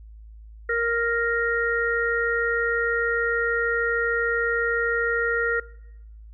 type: harmonic tone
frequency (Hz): 466.6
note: A#4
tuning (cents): +2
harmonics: 1 / 3 / 4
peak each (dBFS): -25 / -26 / -26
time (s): 0.69-5.6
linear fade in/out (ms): 5
effects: noise-tail reverb RT60 0.9 s tail -21 dB re dry + added 54 Hz sine -41 dBFS peak until 6.33 s